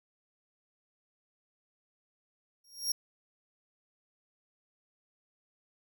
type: tone with exponential growth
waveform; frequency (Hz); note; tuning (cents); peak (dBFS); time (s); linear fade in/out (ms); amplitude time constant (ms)
sawtooth; 5588; F8; 0; -23; 2.64-2.92; 5; 60
effects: none